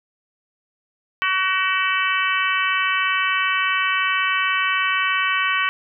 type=harmonic tone with a mistuned harmonic; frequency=377 Hz; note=F#4; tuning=32 cents sharp; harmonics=3 / 4 / 5 / 6 / 7 / 8; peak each=-23 / -24 / -25 / -26 / -26 / -27 dBFS; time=1.22-5.69 s; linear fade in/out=0 ms; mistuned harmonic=6; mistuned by=+20 cents; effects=none